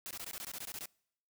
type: noise bursts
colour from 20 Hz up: white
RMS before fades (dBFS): -43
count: 12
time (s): 0.06-0.856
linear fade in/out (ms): 0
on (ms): 48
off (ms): 20
effects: noise-tail reverb RT60 0.7 s tail -26 dB re dry